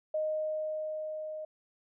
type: tone with level ramp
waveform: sine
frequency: 620 Hz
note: D#5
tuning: 6 cents flat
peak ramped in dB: -28 to -37 dBFS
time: 0.14-1.45 s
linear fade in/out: 5 ms
effects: none